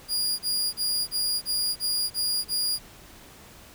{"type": "tone bursts", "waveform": "sawtooth", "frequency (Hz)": 4848, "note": "D#8", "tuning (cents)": -46, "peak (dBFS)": -21, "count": 8, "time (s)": [0.08, 2.791], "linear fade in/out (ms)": 50, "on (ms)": 310, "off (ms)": 33, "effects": ["pink hiss -49 dBFS RMS until 3.74 s"]}